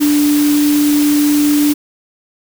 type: tone in noise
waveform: sine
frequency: 293.7 Hz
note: D4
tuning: in tune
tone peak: -9 dBFS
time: 0-1.74 s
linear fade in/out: 20 ms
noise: white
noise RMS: -22 dBFS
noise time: 0-1.74 s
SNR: +10 dB
effects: none